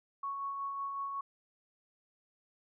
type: tone with tremolo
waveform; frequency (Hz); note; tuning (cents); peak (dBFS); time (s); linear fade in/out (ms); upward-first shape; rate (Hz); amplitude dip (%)
sine; 1108.7; C#6; 0; -34; 0.23-1.21; 5; sine; 5.4; 30
effects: none